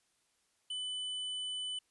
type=tone with tanh clipping; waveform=sine; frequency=3000 Hz; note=F#7; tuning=23 cents sharp; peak=-38 dBFS; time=0.7-1.79 s; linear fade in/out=5 ms; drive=10 dB; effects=white hiss -75 dBFS RMS until 1.9 s + resampled to 24000 Hz